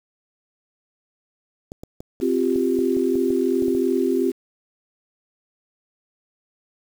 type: clicks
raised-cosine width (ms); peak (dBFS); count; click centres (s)
2; -22; 12; 1.719 / 1.835 / 2.005 / 2.201 / 2.559 / 2.789 / 2.968 / 3.155 / 3.305 / 3.623 / 3.682 / 3.75
type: chord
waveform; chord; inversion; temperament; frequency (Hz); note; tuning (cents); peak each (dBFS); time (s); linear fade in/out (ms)
sine; C suspended fourth; none; equal; 261.6 / 349.2 / 392; C4 / F4 / G4; 0 / 0 / 0; -22; 2.21-4.32; 20
effects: 7-bit